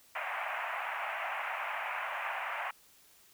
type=band-pass noise; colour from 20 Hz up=pink; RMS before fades=-37 dBFS; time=0.15-2.71 s; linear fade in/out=5 ms; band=660 to 2600 Hz; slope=48 dB/octave; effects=white hiss -62 dBFS RMS until 3.33 s